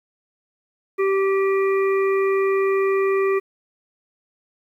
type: harmonic tone with a mistuned harmonic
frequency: 388.9 Hz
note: G4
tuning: 14 cents flat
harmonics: 1 / 3 / 5 / 6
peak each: -17 / -27 / -31 / -33 dBFS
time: 0.98-3.4 s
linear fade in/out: 20 ms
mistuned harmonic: 6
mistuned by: +47 cents
effects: 9-bit